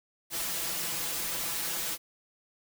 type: noise with comb filter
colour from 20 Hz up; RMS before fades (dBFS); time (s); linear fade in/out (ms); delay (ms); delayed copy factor
white; -33; 0.3-1.98; 50; 6; +0.95
effects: none